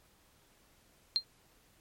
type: tone with exponential decay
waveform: sine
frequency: 4186 Hz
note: C8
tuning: in tune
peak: -21 dBFS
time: 1.16-1.24 s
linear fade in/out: 0 ms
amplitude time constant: 16 ms
effects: pink hiss -66 dBFS RMS until 1.8 s + MP3 64 kbps